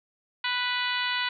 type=harmonic tone; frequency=493.9 Hz; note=B4; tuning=in tune; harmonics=2 / 3 / 4 / 5 / 6 / 7 / 8 / 9; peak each=-33 / -32 / -32 / -35 / -33 / -36 / -35 / -41 dBFS; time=0.44-1.29 s; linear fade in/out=5 ms; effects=none